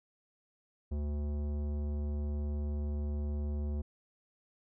sine tone with tanh clipping, 73.42 Hz, D2, in tune, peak -34 dBFS, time 0.91-3.82 s, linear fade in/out 10 ms, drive 15 dB, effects none

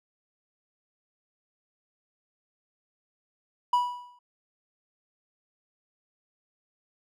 triangle tone with exponential decay, 979 Hz, B5, 15 cents flat, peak -16 dBFS, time 3.73-4.19 s, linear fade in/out 5 ms, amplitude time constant 100 ms, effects none

